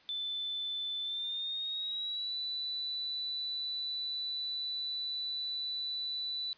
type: tone with pitch glide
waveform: sine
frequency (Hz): 3520 to 3974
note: A7 to B7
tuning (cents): 0 to +10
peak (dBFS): -34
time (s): 0.09-6.53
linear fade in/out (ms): 0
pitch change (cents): +210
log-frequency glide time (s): 1.02-2.35
effects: white hiss -62 dBFS RMS until 6.57 s + resampled to 11025 Hz